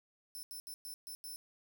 5% pulse tone bursts at uneven times, 5320 Hz, E8, 15 cents sharp, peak -38 dBFS, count 6, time 0.35-0.43 / 0.51-0.6 / 0.67-0.74 / 0.85-0.94 / 1.07-1.15 / 1.24-1.36 s, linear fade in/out 0 ms, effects none

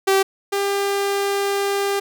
sawtooth tone pair in turn, 387.9 / 399 Hz, G4 / G4, -18 / +31 cents, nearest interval unison, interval 49 cents, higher second, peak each -10 / -15 dBFS, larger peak first, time 0.07-0.23 / 0.52-2 s, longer second, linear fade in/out 10 ms, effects none

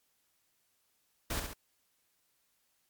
pink noise with echo, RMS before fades -35 dBFS, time 1.3-1.4 s, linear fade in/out 5 ms, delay 68 ms, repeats 2, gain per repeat -5 dB, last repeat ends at 1.536 s, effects white hiss -75 dBFS RMS until 2.89 s + MP3 96 kbps

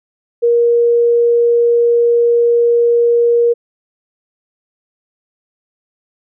sine tone, 472.3 Hz, A#4, 23 cents sharp, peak -8 dBFS, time 0.42-3.54 s, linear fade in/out 20 ms, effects none

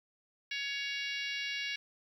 harmonic tone, 560 Hz, C#5, 18 cents sharp, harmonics 3 / 4 / 5 / 6 / 7 / 8 / 9 / 10, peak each -42 / -39 / -40 / -46 / -44 / -48 / -50 / -49 dBFS, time 0.51-1.76 s, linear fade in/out 5 ms, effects 11-bit

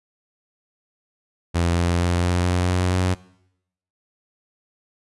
sawtooth tone with pitch steps, 85.6 / 86.59 / 87.6 / 88.62 / 89.65 / 90.69 / 91.74 Hz, F2 / F2 / F2 / F2 / F2 / F#2 / F#2, -34 / -14 / +6 / +26 / +46 / -34 / -14 cents, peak -14 dBFS, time 1.54-3.15 s, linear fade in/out 20 ms, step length 230 ms, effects noise-tail reverb RT60 0.8 s tail -21 dB re dry + resampled to 24000 Hz

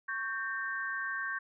sine chord, G diminished, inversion second, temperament equal with one note detuned, 1108.7 / 1568 / 1821 Hz, Db6 / G6 / Bb6, 0 / 0 / -41 cents, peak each -40 / -35 / -39 dBFS, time 0.08-1.39 s, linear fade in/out 10 ms, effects none

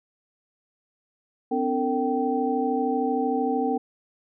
sine tone cluster, 255 / 288.1 / 454.6 / 775 Hz, C4 / D4 / A#4 / G5, -44 / -33 / -43 / -20 cents, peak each -26 / -30 / -27 / -27 dBFS, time 1.51-3.78 s, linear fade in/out 10 ms, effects none

